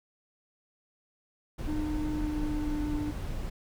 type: noise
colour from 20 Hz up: brown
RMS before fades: -34 dBFS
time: 1.58-3.5 s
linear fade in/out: 10 ms
type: tone with pitch glide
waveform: triangle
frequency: 303.9 to 297.8 Hz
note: D#4 to D4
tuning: -41 to +24 cents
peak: -29 dBFS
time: 1.67-3.12 s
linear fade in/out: 20 ms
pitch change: -35 cents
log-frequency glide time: 2.07-2.84 s
effects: none